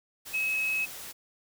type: tone in noise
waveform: sine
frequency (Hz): 2567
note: E7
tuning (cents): -47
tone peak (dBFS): -26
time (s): 0.33-0.86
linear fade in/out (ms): 20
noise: white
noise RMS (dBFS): -42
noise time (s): 0.25-1.13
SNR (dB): +13
effects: none

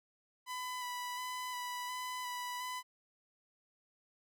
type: tone with vibrato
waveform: sawtooth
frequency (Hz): 995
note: B5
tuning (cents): +13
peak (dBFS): -35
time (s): 0.46-2.83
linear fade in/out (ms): 50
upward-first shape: square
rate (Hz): 1.4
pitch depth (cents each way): 15
effects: none

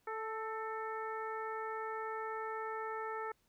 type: harmonic tone with a mistuned harmonic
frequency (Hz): 440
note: A4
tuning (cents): 0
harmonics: 1 / 2 / 3 / 4 / 5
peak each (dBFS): -42 / -43 / -43 / -48 / -54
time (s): 0.07-3.32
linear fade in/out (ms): 5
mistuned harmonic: 4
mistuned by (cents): +31
effects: pink hiss -75 dBFS RMS until 3.48 s

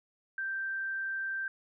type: tone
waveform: sine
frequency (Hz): 1568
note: G6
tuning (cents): 0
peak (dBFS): -32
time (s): 0.38-1.48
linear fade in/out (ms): 2
effects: none

